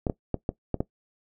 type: clicks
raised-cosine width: 2 ms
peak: -12 dBFS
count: 6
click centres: 0.068 / 0.098 / 0.343 / 0.491 / 0.743 / 0.805 s
effects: noise-tail reverb RT60 0.1 s tail -18 dB re dry